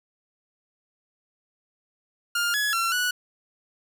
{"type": "tone with pitch steps", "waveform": "sawtooth", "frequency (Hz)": [1407, 1688, 1358, 1473], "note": ["F6", "G#6", "F6", "F#6"], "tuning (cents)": [12, 28, -49, -8], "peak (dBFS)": -19, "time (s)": [2.35, 3.11], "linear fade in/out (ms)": 5, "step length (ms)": 190, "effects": []}